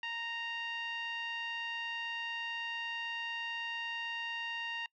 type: tone with low-pass filter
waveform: 10% pulse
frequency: 929 Hz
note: A#5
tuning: 6 cents flat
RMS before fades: -39 dBFS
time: 0.03-4.86 s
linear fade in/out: 2 ms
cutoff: 2500 Hz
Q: 3.1
effects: noise-tail reverb RT60 0.1 s tail -26 dB re dry